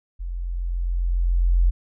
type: tone with level ramp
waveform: sine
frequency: 43.65 Hz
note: F1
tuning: in tune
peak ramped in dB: -27 to -13 dBFS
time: 0.19-1.71 s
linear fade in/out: 20 ms
effects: none